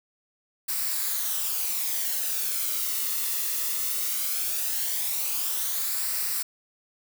blue noise with flanger, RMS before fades -28 dBFS, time 0.68-6.43 s, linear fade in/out 10 ms, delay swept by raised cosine 0.3 to 1.3 ms, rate 0.18 Hz, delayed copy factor -0.5, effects none

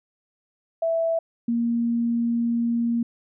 sine tone pair in turn, 659.3 / 234.3 Hz, E5 / A#3, 0 / +9 cents, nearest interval octave + tritone, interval 1791 cents, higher first, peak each -20 dBFS, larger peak neither, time 0.82-1.19 / 1.48-3.03 s, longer second, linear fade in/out 5 ms, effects none

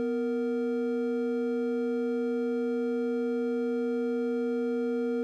triangle tone pair together, 247.2 / 466.2 Hz, B3 / A#4, +2 / 0 cents, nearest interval major seventh, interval 1098 cents, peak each -28 / -27 dBFS, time 0-5.23 s, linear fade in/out 0 ms, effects none

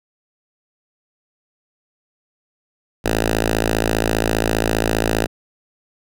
5% pulse tone with notch filter, 55 Hz, A1, in tune, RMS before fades -19 dBFS, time 3.04-5.27 s, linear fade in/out 20 ms, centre 160 Hz, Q 1.7, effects none

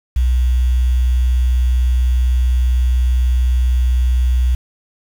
sine tone with quantisation, 62.1 Hz, B1, 10 cents sharp, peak -11 dBFS, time 0.16-4.55 s, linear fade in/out 5 ms, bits 6, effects none

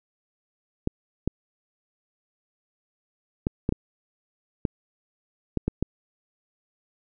clicks, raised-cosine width 3 ms, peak -10 dBFS, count 9, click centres 0.874 / 1.276 / 3.469 / 3.691 / 3.724 / 4.652 / 5.573 / 5.68 / 5.826 s, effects none

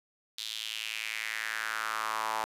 sawtooth tone with high-pass filter sweep, 110 Hz, A2, in tune, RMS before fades -35 dBFS, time 0.38-2.44 s, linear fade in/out 0 ms, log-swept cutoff 3800 to 880 Hz, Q 3.6, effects resampled to 32000 Hz

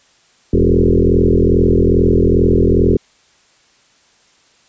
sine tone with frequency modulation, 227.7 Hz, A#3, 40 cents flat, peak -8 dBFS, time 0.53-2.97 s, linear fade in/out 5 ms, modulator 42.4 Hz, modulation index 5, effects white hiss -53 dBFS RMS until 4.68 s + resampled to 16000 Hz

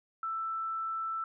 sine tone, 1326 Hz, E6, 10 cents sharp, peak -32 dBFS, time 0.23-1.24 s, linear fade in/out 2 ms, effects none

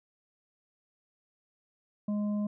harmonic tone, 207.7 Hz, G#3, in tune, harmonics 1 / 3 / 5, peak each -28 / -42 / -51 dBFS, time 2.08-2.47 s, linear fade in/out 5 ms, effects none

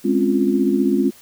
sine chord, Db major seventh, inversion second, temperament equal, 207.7 / 261.6 / 277.2 / 349.2 Hz, Ab3 / C4 / Db4 / F4, 0 / 0 / 0 / 0 cents, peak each -20 dBFS, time 0.04-1.11 s, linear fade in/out 20 ms, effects white hiss -47 dBFS RMS until 1.21 s

